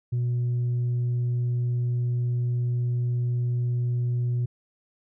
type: tone with tanh clipping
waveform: sine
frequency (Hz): 121.8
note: B2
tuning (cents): -24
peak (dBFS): -23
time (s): 0.12-4.46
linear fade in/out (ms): 10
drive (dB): 1
effects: none